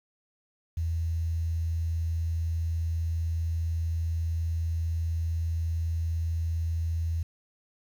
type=tone with quantisation; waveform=sine; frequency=82.41 Hz; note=E2; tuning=in tune; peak=-26 dBFS; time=0.77-7.23 s; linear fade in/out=5 ms; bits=9; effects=none